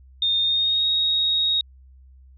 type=tone with pitch glide; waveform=sine; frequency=3654 to 3763 Hz; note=A#7 to A#7; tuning=-35 to +16 cents; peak=-18 dBFS; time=0.22-1.61 s; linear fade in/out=2 ms; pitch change=+51 cents; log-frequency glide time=0.41-0.87 s; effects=added 65 Hz sine -46 dBFS peak until 2.37 s